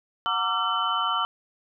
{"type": "tone cluster", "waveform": "sine", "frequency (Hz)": [735, 922, 1166, 1358, 3028], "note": ["F#5", "A#5", "D6", "F6", "F#7"], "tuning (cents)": [-12, -19, -13, -49, 39], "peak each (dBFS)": [-34, -31, -27, -27, -30], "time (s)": [0.26, 1.25], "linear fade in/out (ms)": 0, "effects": []}